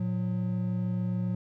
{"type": "tone pair together", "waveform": "triangle", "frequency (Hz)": [113.96, 180.9], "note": ["A#2", "F#3"], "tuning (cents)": [-39, -39], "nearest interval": "minor sixth", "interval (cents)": 800, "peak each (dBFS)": [-29, -27], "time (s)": [0, 1.35], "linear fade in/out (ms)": 5, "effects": []}